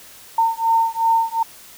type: beating tone pair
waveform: sine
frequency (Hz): 908 / 910.7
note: A#5 / A#5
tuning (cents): -46 / -41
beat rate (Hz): 2.7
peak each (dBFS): -18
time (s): 0.38-1.43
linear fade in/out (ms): 5
effects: white hiss -43 dBFS RMS until 1.77 s